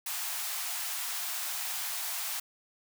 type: high-pass noise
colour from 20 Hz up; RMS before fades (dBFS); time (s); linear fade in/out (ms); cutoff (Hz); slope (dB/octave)
white; -35; 0.06-2.4; 5; 650; 96
effects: none